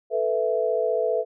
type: chord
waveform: sine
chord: A suspended second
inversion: none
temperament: just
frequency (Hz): 440 / 495 / 660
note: A4 / B4 / E5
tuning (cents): 0 / +4 / +2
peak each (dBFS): -25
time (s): 0.1-1.25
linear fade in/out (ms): 50
effects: none